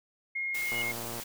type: tone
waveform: sine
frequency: 2145 Hz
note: C7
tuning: 42 cents sharp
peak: -30 dBFS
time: 0.35-0.92 s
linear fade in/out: 10 ms
type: tone with exponential growth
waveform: sine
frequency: 2914 Hz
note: F#7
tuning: 27 cents flat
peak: -32 dBFS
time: 0.53-0.82 s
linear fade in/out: 1 ms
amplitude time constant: 62 ms
type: noise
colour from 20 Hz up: white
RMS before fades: -40 dBFS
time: 0.54-1.24 s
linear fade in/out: 10 ms
type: click train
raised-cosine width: 1 ms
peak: -27 dBFS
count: 57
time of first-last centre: 0.72-1.199 s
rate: 117 Hz
effects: none